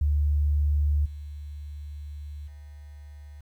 sine tone with level steps, 73.42 Hz, D2, in tune, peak -20 / -35 / -41 dBFS, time 0.01-3.41 s, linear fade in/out 5 ms, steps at 1.05 / 2.47 s, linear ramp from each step 10 ms, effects 10-bit

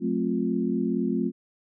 sine tone cluster, 182.1 / 219.2 / 263.6 / 352.1 Hz, F#3 / A3 / C4 / F4, -27 / -6 / +13 / +14 cents, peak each -30 / -27 / -28 / -30 dBFS, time 0-1.32 s, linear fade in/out 50 ms, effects none

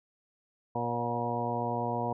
harmonic tone with a mistuned harmonic, 119.4 Hz, A#2, 42 cents sharp, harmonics 1 / 2 / 3 / 4 / 5 / 6 / 7 / 8, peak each -37 / -37 / -41 / -37 / -39 / -35 / -41 / -35 dBFS, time 0.75-2.13 s, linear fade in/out 5 ms, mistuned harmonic 5, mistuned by -37 cents, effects none

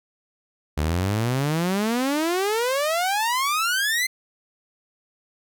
sawtooth exponential sweep, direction up, 72 to 2093 Hz, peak -17 dBFS, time 0.77-4.07 s, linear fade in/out 10 ms, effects none

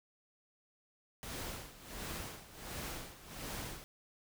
pink noise with tremolo, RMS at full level -42 dBFS, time 1.23-3.84 s, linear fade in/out 0 ms, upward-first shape sine, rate 1.4 Hz, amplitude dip 80%, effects none

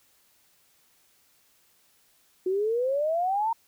sine exponential sweep, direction up, 362.2 to 932.3 Hz, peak -23 dBFS, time 2.46-3.53 s, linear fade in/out 5 ms, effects white hiss -64 dBFS RMS until 3.67 s

